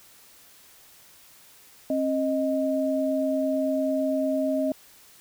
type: tone pair together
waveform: sine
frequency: 268.1 / 623.1 Hz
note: C4 / D#5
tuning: +42 / +2 cents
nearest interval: octave + minor third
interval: 1460 cents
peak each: -25 dBFS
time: 1.9-4.72 s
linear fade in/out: 2 ms
effects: white hiss -53 dBFS RMS until 5.2 s